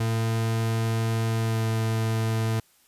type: tone with pitch glide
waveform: 40% pulse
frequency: 113 to 111.83 Hz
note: A2 to A2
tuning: +47 to +29 cents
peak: -22 dBFS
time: 0-2.6 s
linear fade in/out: 5 ms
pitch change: -18 cents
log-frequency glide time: 1.26-1.68 s
effects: white hiss -61 dBFS RMS until 2.87 s + resampled to 32000 Hz